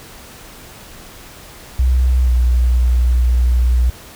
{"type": "tone with pitch glide", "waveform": "sine", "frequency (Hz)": [63.3, 61.07], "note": ["B1", "B1"], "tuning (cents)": [43, -19], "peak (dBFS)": -10, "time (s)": [1.79, 3.9], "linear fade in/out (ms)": 5, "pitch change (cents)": -62, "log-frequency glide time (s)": [2.23, 2.31], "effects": ["pink hiss -38 dBFS RMS until 4.15 s"]}